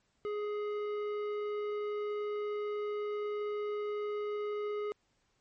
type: tone with tanh clipping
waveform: triangle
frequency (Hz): 417.3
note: G#4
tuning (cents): +8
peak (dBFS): -35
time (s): 0.25-4.92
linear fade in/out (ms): 0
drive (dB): 16
effects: pink hiss -75 dBFS RMS until 5.4 s + MP3 32 kbps